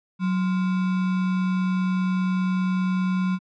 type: tone with sample-and-hold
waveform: sine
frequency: 185 Hz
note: F#3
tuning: in tune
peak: -20 dBFS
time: 0.19-3.39 s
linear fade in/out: 50 ms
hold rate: 1225 Hz
effects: low-pass 3000 Hz 12 dB/octave